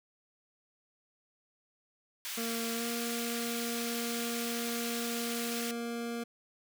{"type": "high-pass noise", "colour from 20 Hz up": "pink", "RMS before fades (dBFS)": -39, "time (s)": [2.25, 5.71], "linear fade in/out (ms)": 0, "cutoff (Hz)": 2100, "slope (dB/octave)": 12}
{"type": "tone with pitch glide", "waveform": "25% pulse", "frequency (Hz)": [230.2, 234.6], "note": ["A#3", "A#3"], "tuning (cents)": [-22, 11], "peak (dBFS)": -31, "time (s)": [2.37, 6.24], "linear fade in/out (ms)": 10, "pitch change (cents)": 33, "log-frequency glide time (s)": [2.73, 2.85]}
{"effects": []}